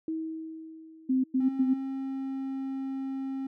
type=tone with exponential decay; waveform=sine; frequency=320.3 Hz; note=E4; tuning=50 cents flat; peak=-28 dBFS; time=0.08-1.88 s; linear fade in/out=2 ms; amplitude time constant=390 ms
type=tone bursts; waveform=sine; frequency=260 Hz; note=C4; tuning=11 cents flat; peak=-22 dBFS; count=3; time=1.09-1.74 s; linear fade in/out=10 ms; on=150 ms; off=100 ms
type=tone; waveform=triangle; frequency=268 Hz; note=C4; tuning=42 cents sharp; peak=-29 dBFS; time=1.4-3.47 s; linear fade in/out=5 ms
effects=none